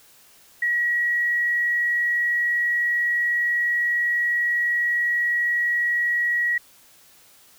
sine tone with frequency modulation, 1914 Hz, A#6, 45 cents sharp, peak -19 dBFS, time 0.62-6.58 s, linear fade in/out 5 ms, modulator 40 Hz, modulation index 0.28, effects white hiss -53 dBFS RMS until 7.58 s

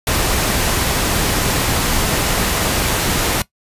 pink noise, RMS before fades -17 dBFS, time 0.07-3.42 s, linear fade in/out 2 ms, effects noise-tail reverb RT60 0.1 s tail -18 dB re dry + resampled to 32000 Hz

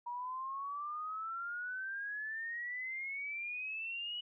sine exponential sweep, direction up, 953 to 2952 Hz, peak -38 dBFS, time 0.06-4.21 s, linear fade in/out 10 ms, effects none

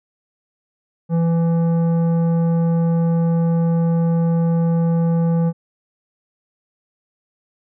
triangle tone with tanh clipping, 167 Hz, E3, 23 cents sharp, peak -16 dBFS, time 1.09-5.53 s, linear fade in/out 50 ms, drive 15 dB, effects none

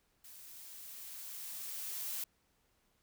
blue noise with level ramp, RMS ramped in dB -54 to -39 dBFS, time 0.24-2.24 s, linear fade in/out 5 ms, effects pink hiss -75 dBFS RMS until 3.02 s

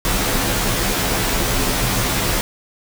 pink noise with comb filter, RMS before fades -19 dBFS, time 0.05-2.41 s, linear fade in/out 0 ms, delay 13 ms, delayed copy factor -0.9, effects none

